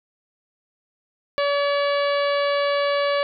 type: harmonic tone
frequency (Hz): 570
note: C#5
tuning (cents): +48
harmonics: 1 / 2 / 3 / 4 / 5 / 6 / 7 / 8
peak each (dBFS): -20 / -26 / -30 / -32 / -34 / -36 / -37 / -38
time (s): 1.38-3.23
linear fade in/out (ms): 0
effects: none